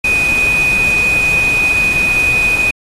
sine tone in noise, 2489 Hz, D#7, in tune, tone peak -10 dBFS, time 0.04-2.71 s, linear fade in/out 5 ms, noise pink, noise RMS -24 dBFS, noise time 0.04-2.71 s, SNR +11 dB, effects AAC 32 kbps

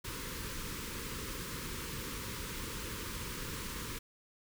pink band-stop noise, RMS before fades -41 dBFS, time 0.04-3.99 s, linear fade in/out 10 ms, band 540 to 920 Hz, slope 96 dB/octave, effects none

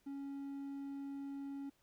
triangle tone, 277.9 Hz, C#4, 4 cents sharp, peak -40 dBFS, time 0.06-1.7 s, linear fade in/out 10 ms, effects pink hiss -75 dBFS RMS until 1.82 s

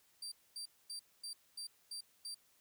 30% pulse tone bursts, 4696 Hz, D8, 1 cent flat, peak -40 dBFS, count 7, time 0.22-2.346 s, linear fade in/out 5 ms, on 98 ms, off 240 ms, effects white hiss -71 dBFS RMS until 2.6 s

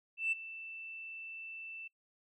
sine tone with ADSR envelope, 2661 Hz, E7, 16 cents sharp, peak -27 dBFS, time 0.17-1.88 s, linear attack 150 ms, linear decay 18 ms, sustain -16 dB, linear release 9 ms, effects noise-tail reverb RT60 0.1 s tail -25 dB re dry + tanh soft clip ceiling -25 dBFS

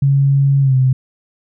sine tone with pitch glide, 138.59 to 130.06 Hz, C#3 to C3, 0 to -10 cents, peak -9 dBFS, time 0.02-0.93 s, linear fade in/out 5 ms, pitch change -110 cents, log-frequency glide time 0.61-0.75 s, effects none

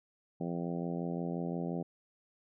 harmonic tone, 85.7 Hz, F2, 32 cents flat, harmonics 2 / 3 / 4 / 5 / 6 / 7 / 8 / 9, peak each -36 / -40 / -42 / -44 / -46 / -47 / -48 / -49 dBFS, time 0.4-1.83 s, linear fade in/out 10 ms, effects none

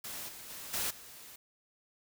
white noise with level steps, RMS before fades -42 / -48 / -45 / -34 / -51 dBFS, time 0.04-1.36 s, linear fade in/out 5 ms, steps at 0.28 / 0.49 / 0.73 / 0.9 s, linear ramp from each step 10 ms, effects none

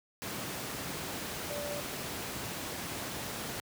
sine tone in noise, 582 Hz, D5, 16 cents flat, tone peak -37 dBFS, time 1.5-1.8 s, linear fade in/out 0 ms, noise pink, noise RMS -38 dBFS, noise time 0.22-3.6 s, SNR -2 dB, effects high-pass 100 Hz 12 dB/octave

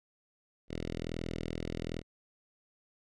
5% pulse tone with notch filter, 41.2 Hz, E1, in tune, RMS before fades -38 dBFS, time 0.68-2.03 s, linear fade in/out 50 ms, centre 1100 Hz, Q 0.9, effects low-pass 5000 Hz 12 dB/octave

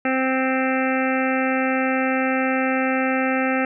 harmonic tone with a mistuned harmonic, 261.6 Hz, C4, in tune, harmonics 1 / 2 / 3 / 5 / 6 / 7 / 8 / 9 / 10, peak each -22 / -25 / -27 / -29 / -30 / -30 / -31 / -32 / -32 dBFS, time 0.05-3.65 s, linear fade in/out 2 ms, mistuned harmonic 10, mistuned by +34 cents, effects none

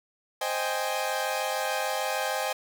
sawtooth chord, Ab major seventh, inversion first, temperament equal, 523.3 / 622.3 / 784 / 830.6 Hz, C5 / Eb5 / G5 / Ab5, 0 / 0 / 0 / 0 cents, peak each -29 dBFS, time 0.41-2.53 s, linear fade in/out 5 ms, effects none

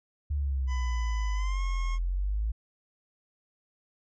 sine exponential two-way sweep, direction down then up, 73.9 to 41.16 to 56 Hz, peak -26 dBFS, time 0.3-2.52 s, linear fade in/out 10 ms, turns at 1.92 s
25% pulse tone with pitch glide, 1002 to 1080.1 Hz, B5 to C#6, +25 to -45 cents, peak -35 dBFS, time 0.67-1.99 s, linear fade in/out 50 ms, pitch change +130 cents, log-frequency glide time 1.34-1.61 s
effects resampled to 16000 Hz

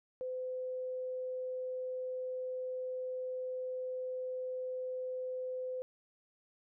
sine tone, 510 Hz, C5, 44 cents flat, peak -36 dBFS, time 0.21-5.82 s, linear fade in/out 0 ms, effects none

